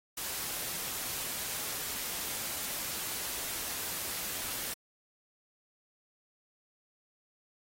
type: noise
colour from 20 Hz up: white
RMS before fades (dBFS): -37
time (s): 0.17-4.74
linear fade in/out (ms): 5
effects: AAC 48 kbps